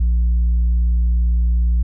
sine tone, 58.8 Hz, A#1, 16 cents sharp, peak -10 dBFS, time 0-1.83 s, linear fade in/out 10 ms, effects tanh soft clip ceiling -12 dBFS

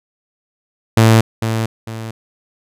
sawtooth tone with echo, 112.5 Hz, A2, 39 cents sharp, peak -3 dBFS, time 0.97-1.21 s, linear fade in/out 5 ms, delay 450 ms, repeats 2, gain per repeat -9 dB, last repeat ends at 2.11 s, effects resampled to 32000 Hz

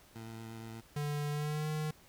20% pulse tone with vibrato, 112.9 Hz, A2, 45 cents sharp, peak -39 dBFS, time 0.15-0.81 s, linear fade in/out 10 ms, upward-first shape triangle, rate 8.5 Hz, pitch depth 19 cents each way
square tone with pitch glide, 146.83 to 153.6 Hz, D3 to D#3, 0 to -22 cents, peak -34 dBFS, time 0.96-1.91 s, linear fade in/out 5 ms, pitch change +78 cents, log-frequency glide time 1.3-1.68 s
effects pink hiss -61 dBFS RMS until 2.08 s

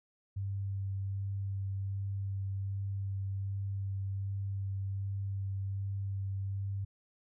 sine tone with vibrato, 98 Hz, G2, in tune, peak -33 dBFS, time 0.36-6.85 s, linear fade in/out 10 ms, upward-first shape sine, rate 1.3 Hz, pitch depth 11 cents each way, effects none

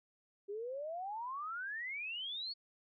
sine exponential sweep, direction up, 392 to 4493 Hz, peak -39 dBFS, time 0.48-2.54 s, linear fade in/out 20 ms, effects none

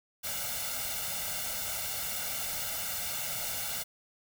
white noise with comb filter, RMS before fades -35 dBFS, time 0.23-3.84 s, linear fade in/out 20 ms, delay 1.4 ms, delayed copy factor +0.9, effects none

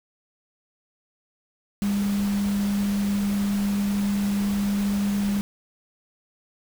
sine tone in noise, 201.6 Hz, G3, 49 cents sharp, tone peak -21 dBFS, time 1.82-5.41 s, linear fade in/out 0 ms, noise pink, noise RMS -36 dBFS, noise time 1.82-5.41 s, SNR +12 dB, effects none

